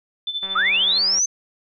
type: tone with tremolo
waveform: sine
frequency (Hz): 3524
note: A7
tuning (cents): +2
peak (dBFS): -21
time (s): 0.27-0.98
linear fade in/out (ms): 2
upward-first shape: sine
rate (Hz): 13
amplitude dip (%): 75
type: click train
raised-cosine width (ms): 0.5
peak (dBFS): -24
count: 146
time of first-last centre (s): 0.43-1.185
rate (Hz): 192
type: linear sweep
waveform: sine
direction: up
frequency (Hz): 1174.7 to 6300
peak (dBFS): -16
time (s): 0.55-1.26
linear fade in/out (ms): 10
effects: none